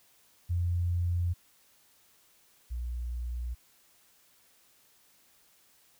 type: tone pair in turn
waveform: sine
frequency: 87.31 / 60.04 Hz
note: F2 / B1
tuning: 0 / -48 cents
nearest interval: tritone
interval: 648 cents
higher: first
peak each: -26 / -32 dBFS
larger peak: first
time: 0.49-1.34 / 2.7-3.55 s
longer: neither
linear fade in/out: 20 ms
effects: white hiss -64 dBFS RMS until 5.99 s